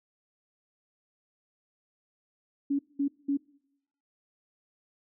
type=tone bursts; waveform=sine; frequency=281 Hz; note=C#4; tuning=24 cents sharp; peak=-24 dBFS; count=3; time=2.7-3.373 s; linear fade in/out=10 ms; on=91 ms; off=200 ms; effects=noise-tail reverb RT60 0.8 s tail -24 dB re dry